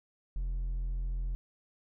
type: tone with hard clipping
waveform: sine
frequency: 42.89 Hz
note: F1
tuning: 31 cents flat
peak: -32 dBFS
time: 0.36-1.35 s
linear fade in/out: 0 ms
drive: 3 dB
effects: none